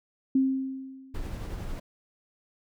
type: tone with exponential decay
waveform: sine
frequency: 265.5 Hz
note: C4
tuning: 25 cents sharp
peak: -18 dBFS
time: 0.35-1.37 s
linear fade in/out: 5 ms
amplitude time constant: 220 ms
type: noise with tremolo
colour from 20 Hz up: brown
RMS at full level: -33 dBFS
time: 1.14-1.8 s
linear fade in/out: 10 ms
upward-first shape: triangle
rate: 11 Hz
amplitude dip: 30%
effects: none